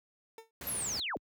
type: tone with exponential decay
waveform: 30% pulse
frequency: 449.9 Hz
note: A4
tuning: 39 cents sharp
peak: -40 dBFS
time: 0.38-0.51 s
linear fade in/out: 2 ms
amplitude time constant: 28 ms
type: noise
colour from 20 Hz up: pink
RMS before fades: -43 dBFS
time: 0.61-1 s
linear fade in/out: 2 ms
type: linear sweep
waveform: sine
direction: down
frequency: 11860 to 185.8 Hz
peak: -33 dBFS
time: 0.67-1.17 s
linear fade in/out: 0 ms
effects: high-pass 60 Hz 12 dB/octave